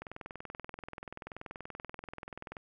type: click train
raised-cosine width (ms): 0.5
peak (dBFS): -27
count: 54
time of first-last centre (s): 0.02-2.568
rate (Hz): 20.8
effects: none